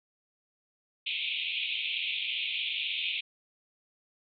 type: band-pass noise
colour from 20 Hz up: pink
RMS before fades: -33 dBFS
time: 1.06-3.21 s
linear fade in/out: 10 ms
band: 2300 to 3700 Hz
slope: 96 dB/octave
effects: none